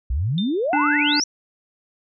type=exponential sweep; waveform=sine; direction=up; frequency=56 to 6000 Hz; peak=-19 dBFS; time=0.1-1.24 s; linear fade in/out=5 ms
type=tone with exponential decay; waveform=sine; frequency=3601 Hz; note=A7; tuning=39 cents sharp; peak=-24 dBFS; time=0.38-0.67 s; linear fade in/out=1 ms; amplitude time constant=61 ms
type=harmonic tone; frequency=293.7 Hz; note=D4; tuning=in tune; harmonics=1 / 3 / 5 / 7 / 9; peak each=-21 / -27 / -24 / -29 / -29 dBFS; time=0.73-1.2 s; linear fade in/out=2 ms
effects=none